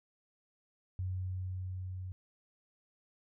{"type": "tone with level ramp", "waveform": "sine", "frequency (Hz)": 92.5, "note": "F#2", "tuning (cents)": 0, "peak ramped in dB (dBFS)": [-33, -39], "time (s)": [0.99, 2.12], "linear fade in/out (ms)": 0, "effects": []}